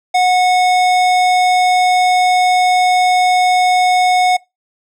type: tone with hard clipping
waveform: sine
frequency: 731 Hz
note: F#5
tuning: 21 cents flat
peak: -11 dBFS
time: 0.14-4.37 s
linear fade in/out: 10 ms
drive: 16 dB
effects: noise-tail reverb RT60 0.2 s tail -22 dB re dry